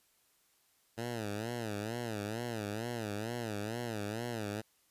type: tone with vibrato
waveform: 10% pulse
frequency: 111.2 Hz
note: A2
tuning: 19 cents sharp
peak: -28 dBFS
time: 0.97-4.62 s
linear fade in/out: 20 ms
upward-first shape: sine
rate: 2.2 Hz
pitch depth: 150 cents each way
effects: white hiss -71 dBFS RMS until 4.9 s + resampled to 32000 Hz